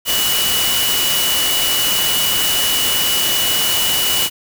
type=tone in noise; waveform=sine; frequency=2944 Hz; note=F#7; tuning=9 cents flat; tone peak=-18 dBFS; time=0.05-4.3 s; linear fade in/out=50 ms; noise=white; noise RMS=-18 dBFS; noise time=0.05-4.3 s; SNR=-3 dB; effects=none